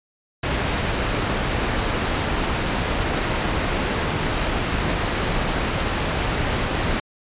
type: low-pass noise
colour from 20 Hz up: pink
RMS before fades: -23 dBFS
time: 0.43-7 s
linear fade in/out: 5 ms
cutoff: 3300 Hz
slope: 12 dB/octave
effects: resampled to 8000 Hz